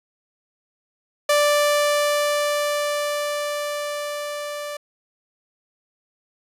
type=tone with level ramp; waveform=sawtooth; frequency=587 Hz; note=D5; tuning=1 cent flat; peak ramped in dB=-11 to -25 dBFS; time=1.29-4.77 s; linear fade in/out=5 ms; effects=resampled to 32000 Hz